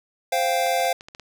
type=chord; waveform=square; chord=C suspended fourth; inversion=none; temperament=equal; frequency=523.3 / 698.5 / 784 Hz; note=C5 / F5 / G5; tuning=0 / 0 / 0 cents; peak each=-26 / -23 / -27 dBFS; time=0.32-0.93 s; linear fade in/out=5 ms
type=clicks; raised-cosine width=0.2 ms; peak=-23 dBFS; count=7; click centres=0.665 / 0.802 / 0.852 / 1.009 / 1.085 / 1.149 / 1.197 s
effects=none